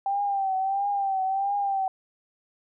sine tone with vibrato, 784 Hz, G5, in tune, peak -23 dBFS, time 0.06-1.88 s, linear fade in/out 2 ms, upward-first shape triangle, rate 1.5 Hz, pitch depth 68 cents each way, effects none

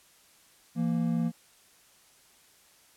triangle tone pair together, 168.84 / 233.1 Hz, E3 / A#3, +42 / 0 cents, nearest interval tritone, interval 558 cents, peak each -26 dBFS, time 0.75-1.32 s, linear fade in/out 50 ms, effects white hiss -60 dBFS RMS until 2.96 s + low-pass 12000 Hz 12 dB/octave

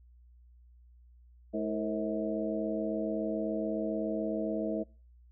harmonic tone with a mistuned harmonic, 107.1 Hz, A2, 46 cents flat, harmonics 2 / 3 / 4 / 5 / 6, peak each -35 / -35 / -38 / -40 / -36 dBFS, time 1.53-4.84 s, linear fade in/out 20 ms, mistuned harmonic 4, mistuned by +120 cents, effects noise-tail reverb RT60 0.4 s tail -25 dB re dry + added 60 Hz sine -55 dBFS peak until 5.31 s

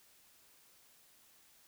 silence, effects white hiss -65 dBFS RMS until 1.67 s

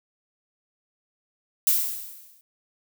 violet noise with exponential decay, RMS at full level -18 dBFS, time 1.67-2.41 s, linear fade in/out 1 ms, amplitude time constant 160 ms, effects none

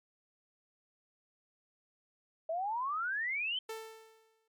sine exponential sweep, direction up, 631 to 3136 Hz, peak -32 dBFS, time 2.49-3.59 s, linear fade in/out 5 ms
sawtooth tone with exponential decay, 443.8 Hz, A4, 15 cents sharp, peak -34 dBFS, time 3.69-4.48 s, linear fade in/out 5 ms, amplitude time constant 170 ms
effects MP3 96 kbps

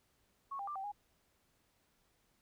sine tone with pitch steps, 1103 / 798 / 1183 / 774 / 821 Hz, C#6 / G5 / D6 / G5 / G#5, -9 / +31 / +12 / -22 / -20 cents, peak -39 dBFS, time 0.51-0.92 s, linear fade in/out 10 ms, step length 82 ms, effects pink hiss -75 dBFS RMS until 2.41 s

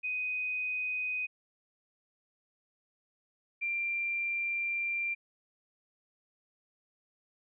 sine tone pair in turn, 2500 / 2372 Hz, D#7 / D7, +8 / +17 cents, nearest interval minor second, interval 91 cents, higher first, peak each -31 / -30 dBFS, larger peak second, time 0.03-1.27 / 3.61-5.15 s, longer second, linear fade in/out 20 ms, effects none

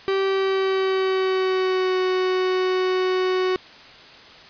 45% pulse tone with pitch glide, 387.8 to 370.9 Hz, G4 to F#4, -19 to +4 cents, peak -19 dBFS, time 0.08-3.56 s, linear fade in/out 0 ms, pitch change -77 cents, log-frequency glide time 0.23-1.98 s, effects white hiss -44 dBFS RMS until 4.49 s + resampled to 11025 Hz

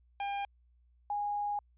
45% pulse / sine tone pair in turn, 802 / 823.1 Hz, G5 / G#5, +39 / -16 cents, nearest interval unison, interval 45 cents, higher second, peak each -33 / -31 dBFS, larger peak second, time 0.2-0.45 / 1.1-1.59 s, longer second, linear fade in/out 2 ms, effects added 60 Hz sine -63 dBFS peak until 1.77 s + resampled to 8000 Hz

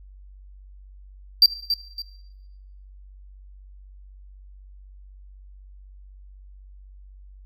triangle tone with echo, 4699 Hz, D8, in tune, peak -8 dBFS, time 1.42-1.46 s, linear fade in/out 2 ms, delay 280 ms, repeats 2, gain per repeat -10 dB, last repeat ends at 2.02 s, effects noise-tail reverb RT60 1.0 s tail -17 dB re dry + added 48 Hz sine -43 dBFS peak until 7.45 s

